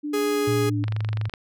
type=tone with vibrato; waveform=sine; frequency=293.7 Hz; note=D4; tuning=in tune; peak=-26 dBFS; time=0.03-0.85 s; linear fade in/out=20 ms; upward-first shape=sine; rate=4.7 Hz; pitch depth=14 cents each way
type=tone; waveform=45% pulse; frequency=415.3 Hz; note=G#4; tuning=in tune; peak=-22 dBFS; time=0.13-0.7 s; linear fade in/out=10 ms
type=tone with pitch glide; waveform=sine; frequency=116.54 to 107.49 Hz; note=A#2 to A2; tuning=0 to -40 cents; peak=-23 dBFS; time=0.47-1.29 s; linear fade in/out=10 ms; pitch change=-140 cents; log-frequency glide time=0.58-0.88 s
type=click train; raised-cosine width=0.3 ms; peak=-18 dBFS; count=13; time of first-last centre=0.84-1.338 s; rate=24.1 Hz
effects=none